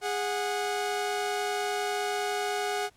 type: tone pair together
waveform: sawtooth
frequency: 411.9 / 733.9 Hz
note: G#4 / F#5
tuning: -14 / -14 cents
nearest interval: minor seventh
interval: 1000 cents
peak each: -27 dBFS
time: 0.01-2.9 s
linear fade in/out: 50 ms
effects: pink hiss -63 dBFS RMS until 2.96 s + low-pass 11000 Hz 12 dB/octave

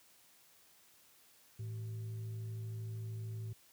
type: tone with frequency modulation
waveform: sine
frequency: 110 Hz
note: A2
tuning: in tune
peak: -39 dBFS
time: 1.59-3.53 s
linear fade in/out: 5 ms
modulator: 273 Hz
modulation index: 0.23
effects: white hiss -65 dBFS RMS until 3.72 s + high-pass 60 Hz 12 dB/octave

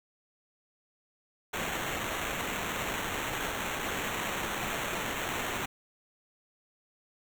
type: noise with sample-and-hold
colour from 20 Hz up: white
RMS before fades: -34 dBFS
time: 1.53-5.66 s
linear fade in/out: 10 ms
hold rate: 4900 Hz
effects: none

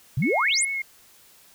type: exponential sweep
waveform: sine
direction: up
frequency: 112.5 to 11175 Hz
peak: -20 dBFS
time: 0.17-0.65 s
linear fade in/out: 5 ms
type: tone with vibrato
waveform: sine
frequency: 2172 Hz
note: C#7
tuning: 36 cents flat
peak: -25 dBFS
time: 0.22-0.82 s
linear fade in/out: 5 ms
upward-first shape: triangle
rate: 4.6 Hz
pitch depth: 31 cents each way
effects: white hiss -54 dBFS RMS until 1.54 s

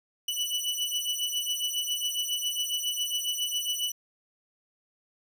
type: beating tone pair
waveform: sawtooth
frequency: 2959 / 2966.3 Hz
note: F#7 / F#7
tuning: -1 / +4 cents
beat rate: 7.3 Hz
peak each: -28 / -28 dBFS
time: 0.28-3.92 s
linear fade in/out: 5 ms
effects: none

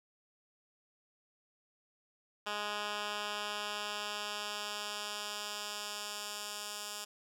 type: tone with band-pass filter sweep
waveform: 10% pulse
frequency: 207.7 Hz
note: G#3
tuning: in tune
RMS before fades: -40 dBFS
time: 2.46-7.05 s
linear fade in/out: 10 ms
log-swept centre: 2400 to 7300 Hz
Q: 0.75
effects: 11-bit

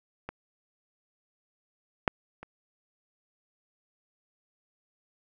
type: clicks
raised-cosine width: 0.5 ms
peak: -21 / -7 / -27 dBFS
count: 3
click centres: 0.29 / 2.078 / 2.43 s
effects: none

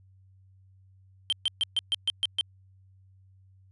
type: tone bursts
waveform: triangle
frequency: 3136 Hz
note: G7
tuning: in tune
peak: -21 dBFS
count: 8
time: 1.3-2.41 s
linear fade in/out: 0 ms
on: 25 ms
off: 130 ms
effects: added 95 Hz sine -55 dBFS peak until 3.71 s + resampled to 24000 Hz

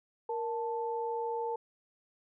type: tone pair together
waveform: sine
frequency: 466.7 / 880 Hz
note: A#4 / A5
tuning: +2 / 0 cents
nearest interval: major seventh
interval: 1098 cents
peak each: -34 / -35 dBFS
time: 0.29-1.56 s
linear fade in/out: 5 ms
effects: none

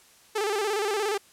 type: tone with vibrato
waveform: sawtooth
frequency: 415.3 Hz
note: G#4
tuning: in tune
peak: -21 dBFS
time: 0.35-1.18 s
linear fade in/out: 10 ms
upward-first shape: square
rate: 17 Hz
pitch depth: 78 cents each way
effects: white hiss -56 dBFS RMS until 1.32 s + low-pass 11000 Hz 12 dB/octave

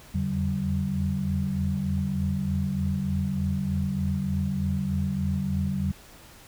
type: tone cluster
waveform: sine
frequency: 84.3 / 87.6 / 144.3 / 191.8 Hz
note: E2 / F2 / D3 / G3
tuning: +39 / +6 / -30 / -37 cents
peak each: -31 / -33 / -30 / -27 dBFS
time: 0.14-5.92 s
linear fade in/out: 10 ms
effects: pink hiss -50 dBFS RMS until 6.47 s

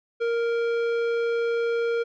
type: tone with tanh clipping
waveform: sine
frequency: 466.2 Hz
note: A#4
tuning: in tune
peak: -24 dBFS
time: 0.2-2.04 s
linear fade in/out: 20 ms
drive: 13 dB
effects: none

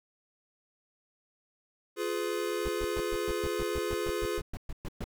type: chord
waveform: square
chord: F diminished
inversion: none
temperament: just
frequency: 349.2 / 419.1 / 502.9 Hz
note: F4 / Ab4 / Cb5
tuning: 0 / +16 / +31 cents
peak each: -35 / -34 / -38 dBFS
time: 1.96-4.42 s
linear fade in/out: 50 ms
type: noise bursts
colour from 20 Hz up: brown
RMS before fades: -35 dBFS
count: 16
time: 2.65-5.042 s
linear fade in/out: 2 ms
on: 37 ms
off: 120 ms
effects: none

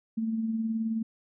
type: tone with tremolo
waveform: sine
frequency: 223.6 Hz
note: A3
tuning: 28 cents sharp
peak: -25 dBFS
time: 0.17-1.03 s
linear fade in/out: 10 ms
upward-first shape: sine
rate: 19 Hz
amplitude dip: 40%
effects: none

